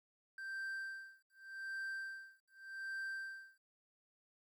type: tone with tremolo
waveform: triangle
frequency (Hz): 1568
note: G6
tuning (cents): 0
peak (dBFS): -38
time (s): 0.38-3.63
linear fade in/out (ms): 2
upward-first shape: sine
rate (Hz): 0.85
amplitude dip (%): 100
effects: 13-bit